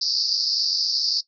white band-pass noise, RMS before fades -23 dBFS, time 0.01-1.21 s, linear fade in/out 5 ms, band 4500 to 5200 Hz, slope 96 dB/octave, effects noise-tail reverb RT60 0.1 s tail -18 dB re dry

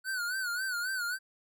square tone with vibrato, 1480 Hz, F#6, in tune, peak -32 dBFS, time 0.04-1.19 s, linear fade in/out 50 ms, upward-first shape sine, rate 3.7 Hz, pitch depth 97 cents each way, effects none

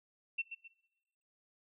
sine tone with echo, 2700 Hz, E7, 41 cents sharp, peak -32 dBFS, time 0.38-0.42 s, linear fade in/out 10 ms, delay 130 ms, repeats 2, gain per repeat -9 dB, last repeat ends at 0.68 s, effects noise-tail reverb RT60 1.0 s tail -21 dB re dry

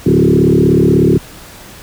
sine tone with frequency modulation, 261.6 Hz, C4, in tune, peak -6 dBFS, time 0.06-1.18 s, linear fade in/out 5 ms, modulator 36.4 Hz, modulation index 4, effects pink hiss -35 dBFS RMS until 1.82 s

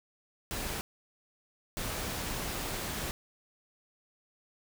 pink noise bursts at uneven times, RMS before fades -36 dBFS, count 2, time 0.51-0.81 / 1.77-3.11 s, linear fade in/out 0 ms, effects none

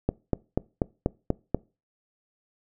click train, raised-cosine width 2 ms, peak -9 dBFS, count 7, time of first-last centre 0.09-1.546 s, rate 4.12 Hz, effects noise-tail reverb RT60 0.3 s tail -23 dB re dry

